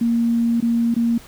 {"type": "tone with dropouts", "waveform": "sine", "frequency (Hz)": 233.1, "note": "A#3", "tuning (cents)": 0, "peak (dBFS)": -15, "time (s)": [0.01, 1.18], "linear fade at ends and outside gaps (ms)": 5, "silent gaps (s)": [[0.604, 0.624], [0.943, 0.963]], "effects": ["pink hiss -44 dBFS RMS until 1.27 s"]}